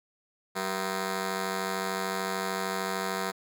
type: ring-modulated tone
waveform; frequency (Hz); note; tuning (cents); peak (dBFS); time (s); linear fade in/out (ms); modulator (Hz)
10% pulse; 286.9; D4; -40; -18; 0.55-3.32; 20; 96.8
effects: none